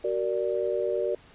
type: chord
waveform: sine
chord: Gb augmented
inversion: none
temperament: equal with one note detuned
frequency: 376.7 / 466.2 / 587.3 Hz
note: Gb4 / Bb4 / D5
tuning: +31 / 0 / 0 cents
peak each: -29 dBFS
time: 0.04-1.15 s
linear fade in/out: 5 ms
effects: pink hiss -54 dBFS RMS until 1.34 s + resampled to 8000 Hz